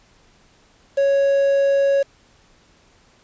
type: tone with quantisation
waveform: triangle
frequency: 554.4 Hz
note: C#5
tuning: in tune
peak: -12 dBFS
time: 0.97-2.03 s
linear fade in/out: 10 ms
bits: 6
effects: pink hiss -55 dBFS RMS until 3.23 s + resampled to 16000 Hz